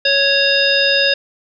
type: harmonic tone with a mistuned harmonic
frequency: 554.4 Hz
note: C#5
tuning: in tune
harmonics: 1 / 3 / 5 / 7 / 9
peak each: -18 / -18 / -18 / -18 / -18 dBFS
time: 0.05-1.14 s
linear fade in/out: 5 ms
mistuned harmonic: 7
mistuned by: -90 cents
effects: none